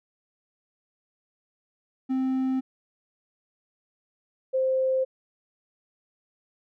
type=tone pair in turn; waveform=triangle / sine; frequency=261.6 / 523.2 Hz; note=C4 / C5; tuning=0 / 0 cents; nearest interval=octave; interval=1200 cents; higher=second; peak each=-21 dBFS; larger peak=neither; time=2.09-2.61 / 4.53-5.05 s; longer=neither; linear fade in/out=20 ms; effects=none